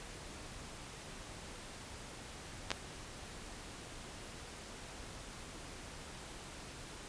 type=clicks; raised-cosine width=0.2 ms; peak=-17 / -15 dBFS; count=2; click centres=2.705 / 2.716 s; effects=pink hiss -49 dBFS RMS until 7.08 s + resampled to 22050 Hz